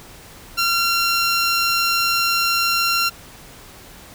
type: tone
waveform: 15% pulse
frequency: 1373 Hz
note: F6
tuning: 30 cents flat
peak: -10 dBFS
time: 0.57-3.1 s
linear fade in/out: 20 ms
effects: pink hiss -42 dBFS RMS until 4.14 s